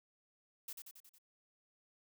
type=noise with echo; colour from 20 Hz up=blue; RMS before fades=-45 dBFS; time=0.68-0.73 s; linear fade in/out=5 ms; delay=91 ms; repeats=5; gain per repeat=-4 dB; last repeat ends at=1.185 s; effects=none